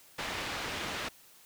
white low-pass noise, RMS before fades -37 dBFS, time 0.18-1.09 s, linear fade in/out 10 ms, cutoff 3000 Hz, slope 12 dB/octave, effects white hiss -58 dBFS RMS until 1.45 s

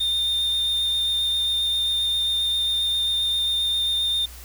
triangle tone with vibrato, 3630 Hz, A#7, 47 cents flat, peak -19 dBFS, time 0-4.26 s, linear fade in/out 10 ms, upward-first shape sine, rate 7.5 Hz, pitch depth 11 cents each way, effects added 61 Hz sine -40 dBFS peak until 4.44 s + white hiss -44 dBFS RMS until 4.44 s

